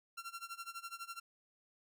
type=tone with tremolo; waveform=sawtooth; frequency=1367 Hz; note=F6; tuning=37 cents flat; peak=-38 dBFS; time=0.17-1.2 s; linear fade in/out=10 ms; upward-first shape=sine; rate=12 Hz; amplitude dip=90%; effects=none